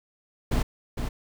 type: noise with echo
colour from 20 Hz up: brown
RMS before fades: -23 dBFS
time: 0.51-0.63 s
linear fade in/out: 10 ms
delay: 460 ms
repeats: 1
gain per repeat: -6 dB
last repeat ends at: 1.09 s
effects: none